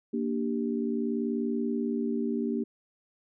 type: chord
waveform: sine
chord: G minor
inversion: first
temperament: equal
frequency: 233.1 / 293.7 / 392 Hz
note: Bb3 / D4 / G4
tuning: 0 / 0 / 0 cents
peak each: -29 / -33 / -33 dBFS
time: 0.13-2.64 s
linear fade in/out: 10 ms
effects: none